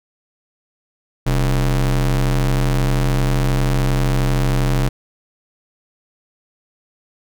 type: ring-modulated tone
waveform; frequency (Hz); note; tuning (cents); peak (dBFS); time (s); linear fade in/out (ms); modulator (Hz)
square; 81.3; E2; -23; -12; 1.26-4.89; 10; 46.4
effects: none